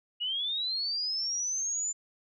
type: linear sweep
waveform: sine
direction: up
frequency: 2858 to 7130 Hz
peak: -29 dBFS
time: 0.2-1.93 s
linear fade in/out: 20 ms
effects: none